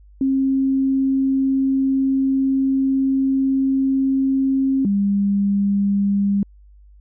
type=tone pair in turn; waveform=sine; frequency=268.2 / 200.1 Hz; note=C4 / G3; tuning=+43 / +36 cents; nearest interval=perfect fourth; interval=507 cents; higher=first; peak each=-15 dBFS; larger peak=neither; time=0.21-4.85 / 4.85-6.43 s; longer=first; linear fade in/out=2 ms; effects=added 50 Hz sine -44 dBFS peak until 7 s